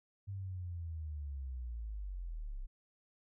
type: linear sweep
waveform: sine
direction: down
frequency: 100 to 31 Hz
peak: -39 dBFS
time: 0.27-2.67 s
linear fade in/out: 20 ms
effects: none

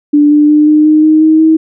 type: tone with pitch steps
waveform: sine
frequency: 293.7 / 297.1 / 300.6 / 304.1 / 307.6 / 311.2 / 314.8 / 318.4 Hz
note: D4 / D4 / D4 / D#4 / D#4 / D#4 / D#4 / D#4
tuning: 0 / +20 / +40 / -40 / -20 / 0 / +20 / +40 cents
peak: -3 dBFS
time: 0.13-1.57 s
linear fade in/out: 10 ms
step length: 180 ms
effects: none

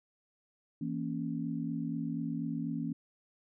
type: chord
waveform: sine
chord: A# diminished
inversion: second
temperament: equal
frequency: 164.81 / 233.1 / 277.2 Hz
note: E3 / A#3 / C#4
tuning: 0 / 0 / 0 cents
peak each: -37 / -37 / -37 dBFS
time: 0.81-2.93 s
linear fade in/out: 5 ms
effects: none

